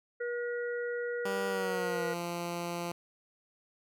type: harmonic tone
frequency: 480 Hz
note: B4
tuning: 49 cents flat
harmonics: 1 / 3 / 4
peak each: -33 / -40 / -44 dBFS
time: 0.2-2.14 s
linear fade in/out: 10 ms
type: tone with pitch glide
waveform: 10% pulse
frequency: 196 to 172.61 Hz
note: G3 to F3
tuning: 0 to -20 cents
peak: -26 dBFS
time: 1.25-2.92 s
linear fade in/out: 5 ms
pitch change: -220 cents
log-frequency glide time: 1.48-2.04 s
effects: none